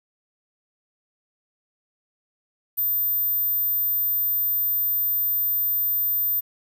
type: tone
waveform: sine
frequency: 13800 Hz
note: A9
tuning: 35 cents flat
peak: -19 dBFS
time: 2.77-6.41 s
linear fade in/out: 20 ms
effects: tanh soft clip ceiling -16 dBFS + 9-bit